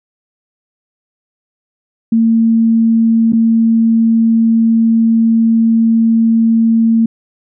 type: tone with dropouts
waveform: sine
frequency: 226.8 Hz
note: A#3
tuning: 47 cents flat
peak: -7 dBFS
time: 2.12-7.06 s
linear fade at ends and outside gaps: 5 ms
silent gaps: 3.323-3.331 s
effects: none